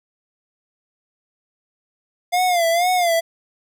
square tone with vibrato, 698.5 Hz, F5, in tune, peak -16 dBFS, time 2.32-3.21 s, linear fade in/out 20 ms, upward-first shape sine, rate 2.1 Hz, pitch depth 93 cents each way, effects none

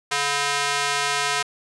square tone with high-pass filter, 142.8 Hz, D3, 48 cents flat, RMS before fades -23 dBFS, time 0.11-1.43 s, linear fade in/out 10 ms, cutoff 1100 Hz, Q 0.72, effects resampled to 22050 Hz

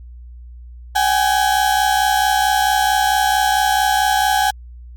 35% pulse tone pair together, 766.1 / 830.6 Hz, G5 / G#5, -40 / 0 cents, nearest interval minor second, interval 140 cents, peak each -15 dBFS, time 0.95-4.51 s, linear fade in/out 10 ms, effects added 60 Hz sine -34 dBFS peak until 4.96 s + Opus 48 kbps

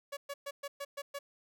sawtooth tone bursts, 565 Hz, C#5, 33 cents sharp, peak -34 dBFS, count 7, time 0.12-1.19 s, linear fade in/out 10 ms, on 50 ms, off 120 ms, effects none

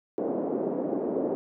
white band-pass noise, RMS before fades -29 dBFS, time 0.18-1.35 s, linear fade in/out 0 ms, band 220 to 540 Hz, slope 24 dB/octave, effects none

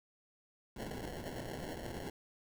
blue noise with sample-and-hold, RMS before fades -43 dBFS, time 0.76-2.1 s, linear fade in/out 5 ms, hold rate 1225 Hz, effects none

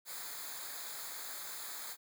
white noise with comb filter, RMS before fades -44 dBFS, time 0.05-1.97 s, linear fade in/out 50 ms, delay 0.35 ms, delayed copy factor -0.8, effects none

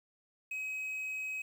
triangle tone with quantisation, 2542 Hz, D#7, 36 cents sharp, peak -34 dBFS, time 0.51-1.42 s, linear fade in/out 5 ms, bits 10, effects none

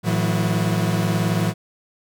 40% pulse tone cluster, 111 / 163 / 181.6 Hz, A2 / E3 / F#3, +16 / -19 / -32 cents, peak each -22 dBFS, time 0.03-1.54 s, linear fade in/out 50 ms, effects none

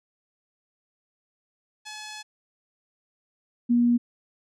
5% pulse / sine tone pair in turn, 854 / 239.6 Hz, G#5 / A#3, +48 / +48 cents, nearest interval octave + minor seventh, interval 2200 cents, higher first, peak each -23 / -17 dBFS, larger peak second, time 1.85-2.23 / 3.69-3.98 s, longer first, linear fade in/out 20 ms, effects low-pass 6000 Hz 12 dB/octave

